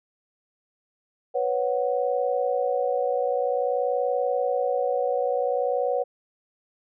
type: chord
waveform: sine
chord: B suspended second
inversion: none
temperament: equal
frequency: 493.9 / 554.4 / 740 Hz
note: B4 / C#5 / F#5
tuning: 0 / 0 / 0 cents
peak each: -25 / -26 / -28 dBFS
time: 1.34-6.04 s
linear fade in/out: 20 ms
effects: none